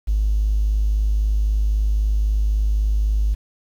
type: tone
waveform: triangle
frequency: 51.9 Hz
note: G#1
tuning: in tune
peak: -12 dBFS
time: 0.07-3.35 s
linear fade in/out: 20 ms
effects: tanh soft clip ceiling -13 dBFS + 8-bit